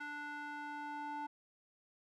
square tone with band-pass filter sweep, 293.9 Hz, D4, 1 cent sharp, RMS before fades -44 dBFS, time 0-1.27 s, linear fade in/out 10 ms, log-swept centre 1500 to 950 Hz, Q 2.7, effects none

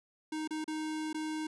square tone with dropouts, 311.1 Hz, D#4, in tune, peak -35 dBFS, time 0.32-1.47 s, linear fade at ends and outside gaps 5 ms, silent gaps 0.476-0.507 / 0.643-0.678 / 1.13-1.144 s, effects resampled to 24000 Hz

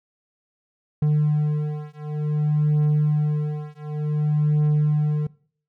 triangle beating tone pair, 149.9 / 150.45 Hz, D3 / D3, +36 / +42 cents, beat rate 0.55 Hz, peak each -20 dBFS, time 1.02-5.27 s, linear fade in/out 5 ms, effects noise-tail reverb RT60 0.5 s tail -21 dB re dry

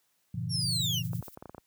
sine chord, G diminished seventh, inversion none, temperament just, 98 / 117.6 / 141.12 / 169.34 Hz, G2 / Bb2 / Db3 / Fb3, 0 / +16 / +31 / +47 cents, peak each -39 / -34 / -38 / -36 dBFS, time 0.34-1.21 s, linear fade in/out 5 ms
35% pulse linear sweep, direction down, 5640 to 2677 Hz, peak -27 dBFS, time 0.49-1.03 s, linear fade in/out 50 ms
violet noise with tremolo, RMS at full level -46 dBFS, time 0.72-1.35 s, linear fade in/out 5 ms, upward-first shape triangle, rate 9.7 Hz, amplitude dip 80%
clicks, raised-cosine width 1 ms, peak -29 dBFS, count 9, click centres 1.133 / 1.226 / 1.282 / 1.374 / 1.425 / 1.457 / 1.495 / 1.547 / 1.581 s
effects white hiss -73 dBFS RMS until 1.66 s + high-pass 60 Hz 12 dB/octave

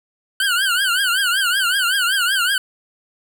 25% pulse tone with vibrato, 1500 Hz, F#6, 23 cents sharp, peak -12 dBFS, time 0.4-2.58 s, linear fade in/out 2 ms, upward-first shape triangle, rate 5.3 Hz, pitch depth 170 cents each way, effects none

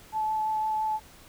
sine tone with vibrato, 867 Hz, A5, 26 cents flat, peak -25 dBFS, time 0.12-1 s, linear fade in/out 50 ms, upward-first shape sine, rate 5.9 Hz, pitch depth 10 cents each way, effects pink hiss -52 dBFS RMS until 1.28 s

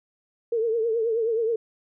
sine tone with vibrato, 454 Hz, A#4, 46 cents flat, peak -21 dBFS, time 0.52-1.56 s, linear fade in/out 5 ms, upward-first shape triangle, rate 9.4 Hz, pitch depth 90 cents each way, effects none

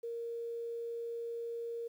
sine tone with quantisation, 466.2 Hz, A#4, in tune, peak -37 dBFS, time 0.03-1.88 s, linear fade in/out 10 ms, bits 11, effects none

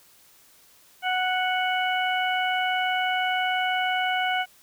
harmonic tone, 739 Hz, F#5, 2 cents flat, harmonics 1 / 2 / 3 / 4, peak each -25 / -28 / -30 / -31 dBFS, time 1.02-4.46 s, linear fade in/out 50 ms, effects white hiss -56 dBFS RMS until 4.62 s

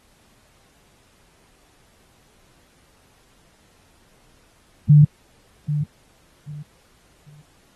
sine tone with echo, 148.3 Hz, D3, 17 cents sharp, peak -7 dBFS, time 4.89-5.05 s, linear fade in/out 10 ms, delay 790 ms, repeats 3, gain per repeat -12 dB, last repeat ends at 7.42 s, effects pink hiss -58 dBFS RMS until 7.75 s + AAC 32 kbps

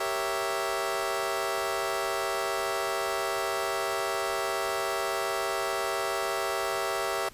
20% pulse chord, G diminished seventh, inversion none, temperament equal, 392 / 466.2 / 554.4 / 659.3 Hz, G4 / Bb4 / Db5 / Fb5, 0 / 0 / 0 / 0 cents, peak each -28 / -31 / -30 / -27 dBFS, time 0-7.29 s, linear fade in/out 5 ms, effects pink hiss -52 dBFS RMS until 7.33 s + resampled to 32000 Hz

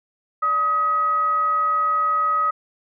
sine tone with frequency modulation, 1264 Hz, D#6, 27 cents sharp, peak -17 dBFS, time 0.42-2.51 s, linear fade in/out 10 ms, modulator 682 Hz, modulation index 0.22, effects none

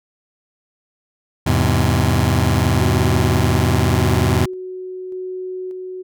sawtooth chord, E augmented, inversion none, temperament just, 82.41 / 103.01 / 128.76 Hz, E2 / G#2 / B#2, 0 / -14 / -27 cents, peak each -14 dBFS, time 1.46-4.46 s, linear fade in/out 10 ms
sine tone with tremolo, 370 Hz, F#4, in tune, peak -24 dBFS, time 2.77-6.03 s, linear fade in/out 20 ms, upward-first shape square, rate 0.85 Hz, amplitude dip 25%
effects none

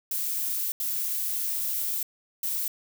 violet noise bursts at uneven times, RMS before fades -29 dBFS, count 3, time 0.11-0.72 / 0.8-2.03 / 2.43-2.68 s, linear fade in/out 2 ms, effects none

